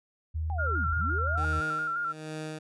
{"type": "tone with pitch glide", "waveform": "sine", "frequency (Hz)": [79.2, 80.44], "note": ["D#2", "E2"], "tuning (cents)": [31, -42], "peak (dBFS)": -28, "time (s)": [0.34, 1.61], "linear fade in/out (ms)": 20, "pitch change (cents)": 27, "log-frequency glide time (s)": [0.87, 1.16]}
{"type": "linear two-way sweep", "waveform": "sine", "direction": "down then up", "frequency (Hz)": [830.6, 32.59, 830.6], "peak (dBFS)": -36, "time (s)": [0.5, 1.45], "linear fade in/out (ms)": 0, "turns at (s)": 0.92}
{"type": "tone with vibrato", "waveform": "sine", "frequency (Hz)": 1386, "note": "F6", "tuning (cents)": -14, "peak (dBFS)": -28, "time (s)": [0.58, 2.13], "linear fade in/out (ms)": 20, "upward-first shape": "square", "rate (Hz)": 5.8, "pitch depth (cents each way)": 37}
{"type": "tone with tremolo", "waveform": "15% pulse", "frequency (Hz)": 155.56, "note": "D#3", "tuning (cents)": 0, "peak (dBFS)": -28, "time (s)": [1.37, 2.59], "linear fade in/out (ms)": 10, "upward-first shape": "sine", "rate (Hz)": 1.2, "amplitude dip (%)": 90}
{"effects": ["resampled to 24000 Hz"]}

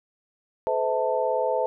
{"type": "tone cluster", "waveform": "sine", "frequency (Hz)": [431.9, 509, 648, 888], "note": ["A4", "C5", "E5", "A5"], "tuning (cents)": [-32, -48, -30, 16], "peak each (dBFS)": [-30, -25, -27, -28], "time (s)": [0.67, 1.66], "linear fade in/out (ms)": 0, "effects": []}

